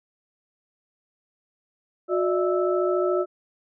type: tone cluster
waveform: sine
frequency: 363.2 / 596 / 650 / 1313 Hz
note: F#4 / D5 / E5 / E6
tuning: -32 / +25 / -24 / -7 cents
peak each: -22 / -26 / -30 / -30 dBFS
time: 2.08-3.26 s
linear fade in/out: 50 ms
effects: none